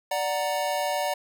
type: chord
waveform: square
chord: D augmented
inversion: none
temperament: equal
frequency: 587.3 / 740 / 932.3 Hz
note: D5 / F#5 / A#5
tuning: 0 / 0 / 0 cents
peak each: -29 / -30 / -32 dBFS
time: 0.11-1.14 s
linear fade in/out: 5 ms
effects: none